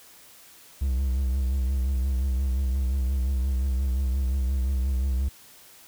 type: tone with vibrato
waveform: triangle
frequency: 65.41 Hz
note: C2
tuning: in tune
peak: -20 dBFS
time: 0.81-5.29 s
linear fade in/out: 10 ms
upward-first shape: triangle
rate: 5.7 Hz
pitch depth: 95 cents each way
effects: white hiss -51 dBFS RMS until 5.87 s